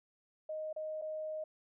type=tone with dropouts; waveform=sine; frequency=622.3 Hz; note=D#5; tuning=in tune; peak=-37 dBFS; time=0.49-1.44 s; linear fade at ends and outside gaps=5 ms; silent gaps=0.729-0.762 / 1.015-1.02 s; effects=none